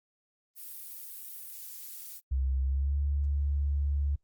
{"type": "noise", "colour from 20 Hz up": "violet", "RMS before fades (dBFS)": -43, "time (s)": [0.55, 2.21], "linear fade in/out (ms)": 50}
{"type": "tone with pitch glide", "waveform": "sine", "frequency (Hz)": [66.1, 71.25], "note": ["C2", "C#2"], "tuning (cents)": [18, 48], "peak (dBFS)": -26, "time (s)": [2.31, 4.16], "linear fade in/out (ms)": 10, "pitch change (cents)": 130, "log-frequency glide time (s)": [2.62, 2.97]}
{"effects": ["noise-tail reverb RT60 0.1 s tail -26 dB re dry", "Opus 32 kbps"]}